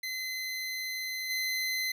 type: tone with level steps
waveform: 25% pulse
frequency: 2047 Hz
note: C7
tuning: 38 cents flat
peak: -30 / -26 dBFS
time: 0.03-1.92 s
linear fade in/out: 5 ms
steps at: 1.29 s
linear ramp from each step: 20 ms
effects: none